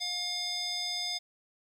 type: tone with band-pass filter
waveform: square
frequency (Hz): 714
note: F5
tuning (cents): +38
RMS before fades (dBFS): -34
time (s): 0-1.19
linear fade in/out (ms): 20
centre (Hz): 4500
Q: 5.7
effects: 11-bit